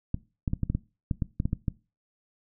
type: clicks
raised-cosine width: 5 ms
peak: -14 dBFS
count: 12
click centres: 0.144 / 0.478 / 0.534 / 0.633 / 0.7 / 0.75 / 1.112 / 1.222 / 1.401 / 1.455 / 1.531 / 1.682 s
effects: noise-tail reverb RT60 0.3 s tail -20 dB re dry